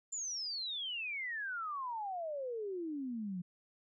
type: exponential sweep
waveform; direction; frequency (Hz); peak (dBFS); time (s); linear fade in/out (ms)
sine; down; 7280 to 172.2; -37; 0.12-3.42; 10
effects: none